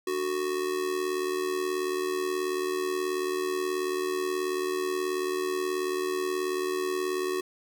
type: tone with amplitude modulation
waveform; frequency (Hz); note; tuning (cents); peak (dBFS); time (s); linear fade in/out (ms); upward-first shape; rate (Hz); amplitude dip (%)
square; 370; F#4; 0; -25; 0.07-7.41; 5; sine; 78.5; 65
effects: none